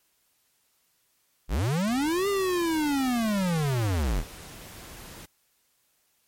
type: linear two-way sweep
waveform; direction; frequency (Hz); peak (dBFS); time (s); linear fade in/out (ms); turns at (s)
square; up then down; 32.33 to 406.7 to 32.33; -24; 1.48-4.24; 50; 2.28
type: noise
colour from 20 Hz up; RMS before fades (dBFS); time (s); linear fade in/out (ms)
pink; -44; 1.87-5.26; 10
effects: white hiss -69 dBFS RMS until 6.27 s + MP3 64 kbps